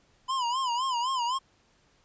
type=tone with vibrato; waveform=square; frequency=1003 Hz; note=B5; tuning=26 cents sharp; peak=-27 dBFS; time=0.28-1.39 s; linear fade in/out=20 ms; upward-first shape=sine; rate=3.9 Hz; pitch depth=120 cents each way; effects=pink hiss -65 dBFS RMS until 2.04 s + resampled to 16000 Hz